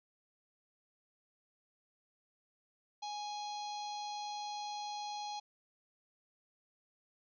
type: harmonic tone with a mistuned harmonic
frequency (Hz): 830.6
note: G#5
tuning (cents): 0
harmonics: 1 / 3 / 4 / 5 / 6 / 7 / 8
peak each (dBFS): -40 / -56 / -52 / -48 / -58 / -56 / -58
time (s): 3.02-5.4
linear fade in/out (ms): 10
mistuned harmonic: 8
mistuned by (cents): -50
effects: none